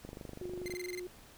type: click train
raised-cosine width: 2 ms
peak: -31 dBFS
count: 18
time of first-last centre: 0.05-0.738 s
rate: 24.7 Hz
type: tone with vibrato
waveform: sine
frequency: 360.2 Hz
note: F#4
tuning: 46 cents flat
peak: -39 dBFS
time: 0.41-1.07 s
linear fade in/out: 2 ms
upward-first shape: square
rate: 11 Hz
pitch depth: 13 cents each way
type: tone bursts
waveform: sawtooth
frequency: 2080 Hz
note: C7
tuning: 11 cents flat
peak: -37 dBFS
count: 8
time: 0.66-0.995 s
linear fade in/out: 0 ms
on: 20 ms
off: 25 ms
effects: pink hiss -57 dBFS RMS until 1.37 s